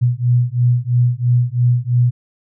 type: beating tone pair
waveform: sine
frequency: 120.8 / 123.8 Hz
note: B2 / B2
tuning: -38 / +5 cents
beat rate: 3 Hz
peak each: -15 dBFS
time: 0.01-2.11 s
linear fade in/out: 20 ms
effects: none